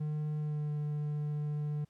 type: tone with pitch glide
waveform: triangle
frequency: 151.4 to 148.8 Hz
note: D#3 to D3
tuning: -47 to +23 cents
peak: -30 dBFS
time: 0-1.85 s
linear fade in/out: 10 ms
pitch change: -30 cents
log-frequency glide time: 0.37-0.74 s
effects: pink hiss -75 dBFS RMS until 1.89 s + low-pass 11000 Hz 12 dB/octave